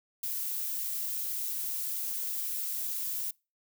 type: noise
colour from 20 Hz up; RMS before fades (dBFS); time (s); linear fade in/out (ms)
violet; -34; 0.23-3.31; 5
effects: noise-tail reverb RT60 0.3 s tail -26 dB re dry